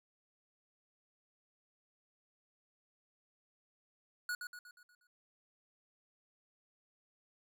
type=tone with echo; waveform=square; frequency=1458 Hz; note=F#6; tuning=26 cents flat; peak=-36 dBFS; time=4.29-4.35 s; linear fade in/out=2 ms; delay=120 ms; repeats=6; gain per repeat=-6 dB; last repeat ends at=5.07 s; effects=none